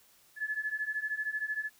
sine beating tone pair, 1712 / 1725 Hz, A6 / A6, -48 / -35 cents, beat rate 13 Hz, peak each -36 / -34 dBFS, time 0.36-1.7 s, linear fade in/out 50 ms, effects white hiss -63 dBFS RMS until 1.79 s

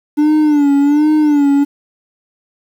triangle tone with vibrato, 293.7 Hz, D4, in tune, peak -6 dBFS, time 0.17-1.65 s, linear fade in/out 20 ms, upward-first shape sine, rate 1.3 Hz, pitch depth 79 cents each way, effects 7-bit

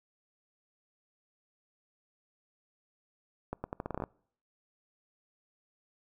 accelerating click train, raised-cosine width 1 ms, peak -21 dBFS, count 11, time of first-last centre 3.53-4.039 s, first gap 110 ms, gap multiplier 0.81, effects noise-tail reverb RT60 0.6 s tail -25 dB re dry

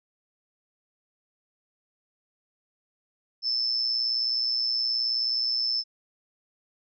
sine tone with amplitude modulation, 5274 Hz, E8, in tune, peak -21 dBFS, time 3.42-5.84 s, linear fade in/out 50 ms, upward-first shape sine, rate 119 Hz, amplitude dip 60%, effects none

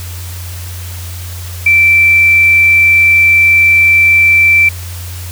sine tone, 2338 Hz, D7, 8 cents flat, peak -4 dBFS, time 1.66-4.69 s, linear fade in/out 5 ms, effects added 88 Hz sine -22 dBFS peak until 5.31 s + white hiss -30 dBFS RMS until 5.31 s

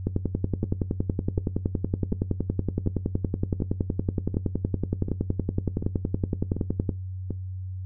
two click trains, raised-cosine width 3 ms, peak -11 / -16 dBFS, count 74 / 10, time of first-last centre 0.07-6.892 / 0.64-7.307 s, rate 10.7 / 1.35 Hz, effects noise-tail reverb RT60 0.2 s tail -18 dB re dry + added 93 Hz sine -31 dBFS peak until 7.85 s

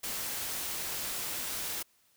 white noise, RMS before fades -36 dBFS, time 0.03-1.83 s, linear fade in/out 10 ms, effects white hiss -68 dBFS RMS until 2.16 s

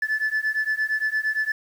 sine beating tone pair, 1735 / 1743.7 Hz, A6 / A6, -25 / -16 cents, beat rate 8.7 Hz, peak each -23 dBFS, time 0.02-1.52 s, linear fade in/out 5 ms, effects tanh soft clip ceiling -18 dBFS + 8-bit

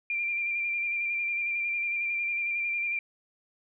sine tone with vibrato, 2379 Hz, D7, 22 cents sharp, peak -27 dBFS, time 0.1-2.99 s, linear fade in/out 2 ms, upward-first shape square, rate 11 Hz, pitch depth 20 cents each way, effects none

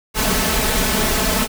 pink noise with comb filter, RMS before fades -18 dBFS, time 0.14-1.48 s, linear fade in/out 50 ms, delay 4.6 ms, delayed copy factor +0.75, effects none

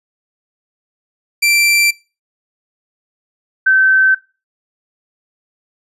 sawtooth / sine tone pair in turn, 2349 / 1540.7 Hz, D7 / G6, 0 / -30 cents, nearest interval perfect fifth, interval 730 cents, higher first, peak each -7 dBFS, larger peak neither, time 1.42-1.91 / 3.66-4.15 s, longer neither, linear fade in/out 10 ms, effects noise-tail reverb RT60 0.3 s tail -20 dB re dry + resampled to 32000 Hz

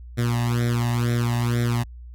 sawtooth tone with flanger, 119.4 Hz, A#2, 42 cents sharp, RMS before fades -22 dBFS, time 0.17-1.84 s, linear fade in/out 20 ms, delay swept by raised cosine 0.53 to 1.09 ms, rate 2.1 Hz, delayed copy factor +0.95, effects added 60 Hz sine -37 dBFS peak until 2.14 s + AAC 64 kbps

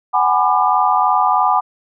sine chord, G# half-diminished seventh, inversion third, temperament just, 747.5 / 830.6 / 996.7 / 1196.1 Hz, F#5 / G#5 / B5 / D6, +17 / 0 / +16 / +31 cents, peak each -17 dBFS, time 0.13-1.61 s, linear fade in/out 20 ms, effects none

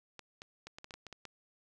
clicks, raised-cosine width 0.2 ms, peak -29 dBFS, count 10, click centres 0.193 / 0.419 / 0.67 / 0.785 / 0.844 / 0.908 / 0.94 / 1.067 / 1.127 / 1.253 s, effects none

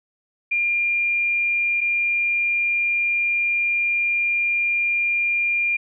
sine tone pair in turn, 2400 / 2400 Hz, D7 / D7, +37 / +37 cents, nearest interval unison, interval 0 cents, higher neither, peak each -18 dBFS, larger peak neither, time 0.51-1.81 / 1.81-5.77 s, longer second, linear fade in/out 10 ms, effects none

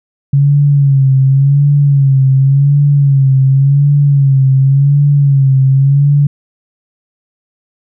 sine tone with vibrato, 138.59 Hz, C#3, in tune, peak -5 dBFS, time 0.33-6.27 s, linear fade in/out 5 ms, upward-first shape sine, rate 0.9 Hz, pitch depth 66 cents each way, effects none

